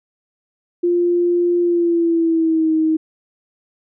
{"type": "tone with pitch glide", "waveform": "sine", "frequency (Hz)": [349.2, 316.5], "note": ["F4", "D#4"], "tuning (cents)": [0, 30], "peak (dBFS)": -13, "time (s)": [0.83, 2.97], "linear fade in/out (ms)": 10, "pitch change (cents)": -170, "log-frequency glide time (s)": [1.61, 2.73], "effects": []}